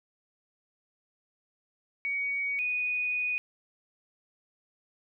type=tone pair in turn; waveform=sine; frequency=2248 / 2478 Hz; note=C#7 / D#7; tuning=+24 / -8 cents; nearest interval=major second; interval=168 cents; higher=second; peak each=-28 / -27 dBFS; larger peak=second; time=2.05-2.59 / 2.59-3.38 s; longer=second; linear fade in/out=0 ms; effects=none